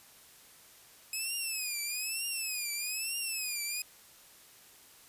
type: tone with vibrato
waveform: 10% pulse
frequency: 2551 Hz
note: D#7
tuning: 43 cents sharp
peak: -25 dBFS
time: 1.13-3.82 s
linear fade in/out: 2 ms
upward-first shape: triangle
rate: 1.1 Hz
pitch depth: 170 cents each way
effects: white hiss -57 dBFS RMS until 5.08 s + resampled to 32000 Hz